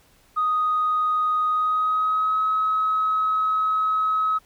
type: tone with pitch glide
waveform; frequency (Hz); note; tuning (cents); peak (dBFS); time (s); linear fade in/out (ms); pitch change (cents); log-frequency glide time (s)
sine; 1246 to 1279.6; D#6 to D#6; +2 to +48; -18; 0.36-4.39; 20; +46; 1.5-2.4
effects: tanh soft clip ceiling -14 dBFS + pink hiss -58 dBFS RMS until 4.45 s